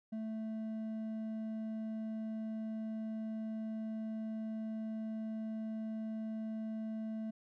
sine tone with hard clipping, 220 Hz, A3, in tune, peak -39 dBFS, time 0.12-7.31 s, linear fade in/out 10 ms, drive 5 dB, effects none

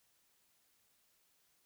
silence, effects white hiss -74 dBFS RMS until 1.65 s

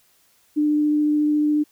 sine tone with vibrato, 299.1 Hz, D4, 32 cents sharp, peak -16 dBFS, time 0.56-1.64 s, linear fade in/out 20 ms, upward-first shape triangle, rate 14 Hz, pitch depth 9 cents each way, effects white hiss -60 dBFS RMS until 1.71 s

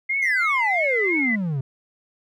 sine tone with vibrato, 2100 Hz, C7, 6 cents sharp, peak -20 dBFS, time 0.09-1.36 s, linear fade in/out 10 ms, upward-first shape triangle, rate 3 Hz, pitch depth 100 cents each way
triangle exponential sweep, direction down, 2089 to 127.9 Hz, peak -20 dBFS, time 0.22-1.61 s, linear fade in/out 5 ms
effects none

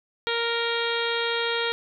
harmonic tone, 466.2 Hz, A#4, in tune, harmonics 1 / 2 / 3 / 4 / 5 / 6 / 7 / 8 / 9, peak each -28 / -33 / -31 / -33 / -34 / -38 / -32 / -34 / -38 dBFS, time 0.27-1.72 s, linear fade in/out 0 ms, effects none

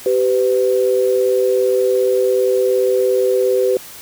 sine tone pair together, 386.7 / 504 Hz, G4 / B4, -24 / +35 cents, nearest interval perfect fourth, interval 459 cents, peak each -15 dBFS, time 0.06-3.77 s, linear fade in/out 2 ms, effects white hiss -36 dBFS RMS until 4.01 s

